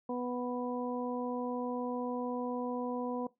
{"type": "harmonic tone", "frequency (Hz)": 246.9, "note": "B3", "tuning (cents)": 0, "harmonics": [1, 2, 3, 4], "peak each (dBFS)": [-36, -37, -43, -42], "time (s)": [0.09, 3.27], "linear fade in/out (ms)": 5, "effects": ["noise-tail reverb RT60 0.2 s tail -20 dB re dry"]}